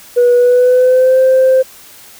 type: tone with pitch glide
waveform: sine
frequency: 486.6 to 521.5 Hz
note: B4 to C5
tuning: -26 to -6 cents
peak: -4 dBFS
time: 0.16-1.63 s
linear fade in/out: 20 ms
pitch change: +120 cents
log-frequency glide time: 0.35-1.2 s
effects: tanh soft clip ceiling -3 dBFS + white hiss -38 dBFS RMS until 2.19 s